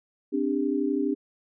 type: chord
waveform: sine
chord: C suspended second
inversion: none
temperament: equal with one note detuned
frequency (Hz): 261.6 / 293.7 / 398.6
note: C4 / D4 / G4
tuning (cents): 0 / 0 / +29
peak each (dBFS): -28 / -26 / -29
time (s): 0.32-1.15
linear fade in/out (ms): 20
effects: none